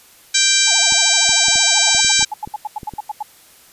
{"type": "harmonic tone", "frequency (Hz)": 784, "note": "G5", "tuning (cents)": 0, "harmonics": [2, 3, 4, 5, 6, 7, 8, 9, 10], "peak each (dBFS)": [-23, -21, -23, -18, -23, -21, -19, -22, -20], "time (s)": [0.34, 2.25], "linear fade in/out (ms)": 10}
{"type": "tone with vibrato", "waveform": "triangle", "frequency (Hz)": 784, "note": "G5", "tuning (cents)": 0, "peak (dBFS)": -25, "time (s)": [0.67, 2.01], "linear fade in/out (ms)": 5, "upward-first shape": "sine", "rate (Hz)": 13, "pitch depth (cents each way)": 260}
{"type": "clicks", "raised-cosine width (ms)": 3, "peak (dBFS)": -20, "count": 11, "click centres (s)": [0.923, 1.293, 1.484, 1.557, 1.948, 2.047, 2.194, 2.227, 2.475, 2.832, 2.937]}
{"type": "tone bursts", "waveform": "sine", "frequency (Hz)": 848, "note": "G#5", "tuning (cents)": 36, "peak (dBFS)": -20, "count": 14, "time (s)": [1.76, 3.228], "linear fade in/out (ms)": 5, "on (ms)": 25, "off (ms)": 86}
{"effects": ["white hiss -47 dBFS RMS until 3.72 s", "resampled to 32000 Hz"]}